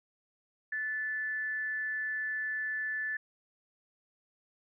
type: tone with amplitude modulation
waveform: sine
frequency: 1746 Hz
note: A6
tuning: 14 cents flat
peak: -30 dBFS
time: 0.72-3.17 s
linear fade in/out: 5 ms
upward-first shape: sine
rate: 264 Hz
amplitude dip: 35%
effects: none